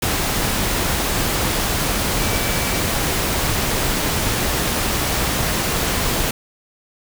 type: tone in noise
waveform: sine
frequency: 2306 Hz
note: D7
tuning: 32 cents flat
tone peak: -31 dBFS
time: 2.19-2.8 s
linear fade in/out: 5 ms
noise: pink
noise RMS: -20 dBFS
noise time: 0.02-6.31 s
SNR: -14 dB
effects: none